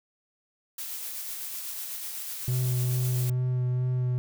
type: noise with tremolo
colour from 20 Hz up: blue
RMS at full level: -35 dBFS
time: 0.78-3.3 s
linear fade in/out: 5 ms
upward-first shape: sine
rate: 8 Hz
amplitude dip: 25%
type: tone with vibrato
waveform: triangle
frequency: 125.8 Hz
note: B2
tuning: 32 cents sharp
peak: -22 dBFS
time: 2.48-4.18 s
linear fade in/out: 0 ms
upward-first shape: sine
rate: 2.3 Hz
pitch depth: 13 cents each way
effects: none